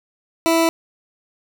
20% pulse tone, 329.6 Hz, E4, in tune, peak -9 dBFS, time 0.46-0.69 s, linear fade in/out 0 ms, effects none

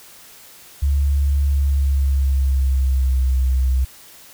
sine tone with pitch glide, 70.4 to 64.56 Hz, C#2 to C2, +27 to -23 cents, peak -14 dBFS, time 0.82-3.85 s, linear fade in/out 10 ms, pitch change -150 cents, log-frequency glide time 1.48-3.29 s, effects white hiss -44 dBFS RMS until 4.33 s

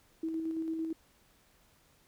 sine tone with tremolo, 323.2 Hz, E4, 34 cents flat, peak -31 dBFS, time 0.23-0.93 s, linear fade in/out 5 ms, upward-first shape square, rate 8.9 Hz, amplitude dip 30%, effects pink hiss -66 dBFS RMS until 2.07 s

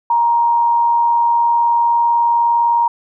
sine tone with amplitude modulation, 939 Hz, A#5, 12 cents sharp, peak -9 dBFS, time 0.1-2.88 s, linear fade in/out 5 ms, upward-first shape sine, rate 99.8 Hz, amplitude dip 35%, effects none

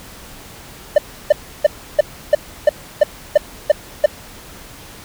triangle tone bursts, 598 Hz, D5, 31 cents sharp, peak -3 dBFS, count 10, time 0.96-4.06 s, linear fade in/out 5 ms, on 22 ms, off 320 ms, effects pink hiss -38 dBFS RMS until 5.04 s

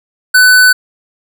square tone, 1500 Hz, F#6, 23 cents sharp, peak -4 dBFS, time 0.34-0.73 s, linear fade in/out 10 ms, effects none

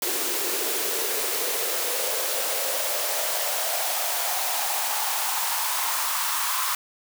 white noise with high-pass filter sweep, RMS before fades -26 dBFS, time 0.02-6.75 s, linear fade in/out 2 ms, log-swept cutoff 350 to 1100 Hz, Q 4.5, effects none

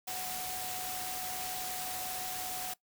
sine tone in noise, 739 Hz, F#5, 2 cents flat, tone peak -41 dBFS, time 0.07-2.74 s, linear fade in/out 10 ms, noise white, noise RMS -39 dBFS, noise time 0.07-2.74 s, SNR -5 dB, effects noise-tail reverb RT60 0.1 s tail -19 dB re dry

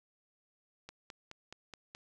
click train, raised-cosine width 0.2 ms, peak -29 dBFS, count 6, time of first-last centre 0.89-1.949 s, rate 4.72 Hz, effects none

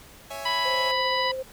sawtooth chord, C# minor, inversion none, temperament equal, 554.4 / 659.3 / 830.6 Hz, C#5 / E5 / G#5, 0 / 0 / 0 cents, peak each -34 dBFS, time 0.3-0.92 s, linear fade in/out 10 ms
harmonic tone, 990 Hz, B5, 4 cents sharp, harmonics 1 / 2 / 3 / 4 / 5, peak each -26 / -29 / -31 / -32 / -33 dBFS, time 0.45-1.32 s, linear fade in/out 10 ms
sine tone with tremolo, 523.3 Hz, C5, in tune, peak -27 dBFS, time 0.65-1.43 s, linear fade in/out 10 ms, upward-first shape triangle, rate 15 Hz, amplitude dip 35%
effects pink hiss -49 dBFS RMS until 1.52 s

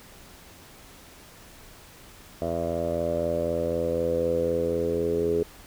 10% pulse tone with low-pass filter sweep, 84 Hz, E2, 33 cents sharp, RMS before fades -26 dBFS, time 2.42-5.43 s, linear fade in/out 0 ms, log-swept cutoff 660 to 430 Hz, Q 8.4, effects pink hiss -49 dBFS RMS until 5.66 s

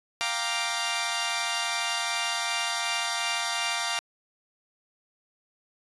10% pulse chord, G minor seventh, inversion third, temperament equal, 698.5 / 784 / 932.3 / 1174.7 Hz, F5 / G5 / Bb5 / D6, 0 / 0 / 0 / 0 cents, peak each -23 / -27 / -23 / -24 dBFS, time 0.21-3.99 s, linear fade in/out 0 ms, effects resampled to 24000 Hz

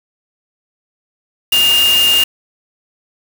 sine tone in noise, 2822 Hz, F7, 17 cents sharp, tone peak -9 dBFS, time 1.52-2.24 s, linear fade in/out 5 ms, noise white, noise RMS -19 dBFS, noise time 1.52-2.24 s, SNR +7 dB, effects none

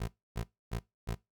20% pulse tone bursts, 57.1 Hz, A#1, 35 cents flat, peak -28 dBFS, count 4, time 0-1.148 s, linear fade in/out 10 ms, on 77 ms, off 280 ms, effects noise-tail reverb RT60 0.2 s tail -20 dB re dry

